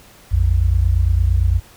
sine tone pair together, 58.51 / 87.31 Hz, A#1 / F2, +7 / 0 cents, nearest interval perfect fifth, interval 693 cents, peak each -15 dBFS, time 0.31-1.6 s, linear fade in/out 20 ms, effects pink hiss -46 dBFS RMS until 1.76 s

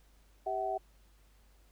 sine tone cluster, 392.4 / 649 / 756 Hz, G4 / E5 / F#5, +2 / -27 / +37 cents, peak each -39 / -36 / -34 dBFS, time 0.46-0.78 s, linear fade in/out 10 ms, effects added 50 Hz sine -61 dBFS peak until 1.71 s + pink hiss -69 dBFS RMS until 1.71 s

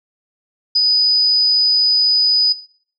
sine tone, 4978 Hz, D#8, in tune, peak -10 dBFS, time 0.75-2.53 s, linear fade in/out 10 ms, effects noise-tail reverb RT60 0.5 s tail -17 dB re dry

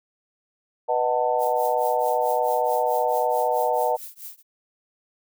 sine chord, B dominant seventh, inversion none, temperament just, 493.9 / 617.4 / 740.8 / 889 Hz, B4 / D#5 / F#5 / A5, 0 / -14 / +2 / +18 cents, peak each -25 dBFS, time 0.88-3.97 s, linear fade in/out 20 ms
violet noise with tremolo, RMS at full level -36 dBFS, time 1.38-4.43 s, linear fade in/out 50 ms, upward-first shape triangle, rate 4.6 Hz, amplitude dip 100%
effects none

